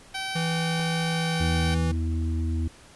10% pulse tone, 770 Hz, G5, 31 cents flat, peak -21 dBFS, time 0.14-1.75 s, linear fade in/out 10 ms
square tone with pitch glide, 164.81 to 163.67 Hz, E3 to E3, 0 to -12 cents, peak -26 dBFS, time 0.35-1.92 s, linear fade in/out 10 ms, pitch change -12 cents, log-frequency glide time 1.1-1.42 s
clicks, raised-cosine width 1 ms, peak -28 dBFS, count 2, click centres 0.796 / 0.803 s
harmonic tone, 81 Hz, E2, 30 cents flat, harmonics 1 / 3 / 4, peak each -24 / -34 / -36 dBFS, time 1.4-2.68 s, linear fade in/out 5 ms
effects pink hiss -51 dBFS RMS until 2.95 s + resampled to 24000 Hz

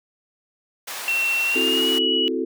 pink high-pass noise, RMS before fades -32 dBFS, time 0.87-1.99 s, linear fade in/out 10 ms, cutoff 830 Hz, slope 12 dB/octave
sine tone with pitch glide, 2715 to 2927 Hz, F7 to F#7, -50 to -19 cents, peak -19 dBFS, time 1.08-2.28 s, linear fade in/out 0 ms, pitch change +131 cents, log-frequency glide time 1.45-1.9 s
sine chord, F# half-diminished seventh, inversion second, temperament equal, 261.6 / 329.6 / 370 / 440 Hz, C4 / E4 / F#4 / A4, 0 / 0 / 0 / 0 cents, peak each -27 dBFS, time 1.55-2.45 s, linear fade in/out 10 ms
effects none

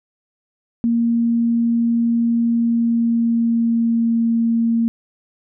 sine tone with pitch glide, 233.1 to 230.2 Hz, A#3 to A#3, 0 to -22 cents, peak -14 dBFS, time 0.84-4.88 s, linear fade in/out 0 ms, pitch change -22 cents, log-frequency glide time 2.51-4.27 s, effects none

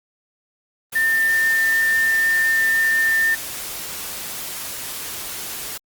sine tone in noise, 1799 Hz, A6, 38 cents sharp, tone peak -15 dBFS, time 0.95-3.35 s, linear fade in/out 10 ms, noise white, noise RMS -30 dBFS, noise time 0.92-5.78 s, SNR +12 dB, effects Opus 32 kbps

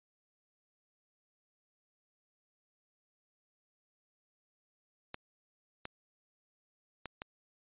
clicks, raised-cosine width 0.3 ms, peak -24 dBFS, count 4, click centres 5.144 / 5.854 / 7.057 / 7.219 s, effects resampled to 8000 Hz

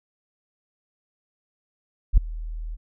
sine tone with ADSR envelope, 40 Hz, D#1, 49 cents sharp, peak -7 dBFS, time 2.13-2.77 s, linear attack 43 ms, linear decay 5 ms, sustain -22 dB, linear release 32 ms, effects none

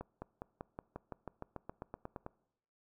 accelerating click train, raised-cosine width 1 ms, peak -28 dBFS, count 16, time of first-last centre 0.01-2.264 s, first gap 210 ms, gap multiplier 0.95, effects noise-tail reverb RT60 0.8 s tail -22 dB re dry

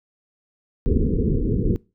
pink low-pass noise, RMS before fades -20 dBFS, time 0.86-1.76 s, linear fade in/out 0 ms, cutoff 470 Hz, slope 96 dB/octave, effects noise-tail reverb RT60 0.3 s tail -24 dB re dry

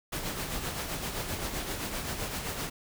pink noise with tremolo, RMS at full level -33 dBFS, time 0.12-2.7 s, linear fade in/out 10 ms, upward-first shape sine, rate 7.7 Hz, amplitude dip 45%, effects none

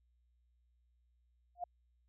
sine tone with exponential growth, 706 Hz, F5, 19 cents sharp, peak -33 dBFS, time 1.55-1.64 s, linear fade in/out 5 ms, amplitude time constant 18 ms, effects added 60 Hz sine -70 dBFS peak until 2.08 s

